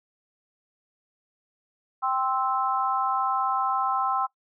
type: chord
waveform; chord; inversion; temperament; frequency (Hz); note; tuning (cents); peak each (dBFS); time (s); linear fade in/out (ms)
sine; C major; second; equal with one note detuned; 784 / 1046.5 / 1311.7; G5 / C6 / E6; 0 / 0 / -9; -27; 2.02-4.27; 20
effects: noise-tail reverb RT60 0.1 s tail -20 dB re dry